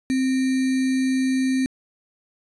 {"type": "tone with sample-and-hold", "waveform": "sine", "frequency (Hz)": 261.6, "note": "C4", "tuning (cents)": 0, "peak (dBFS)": -18, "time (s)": [0.1, 1.66], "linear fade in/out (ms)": 0, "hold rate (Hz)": 2100, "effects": ["resampled to 24000 Hz"]}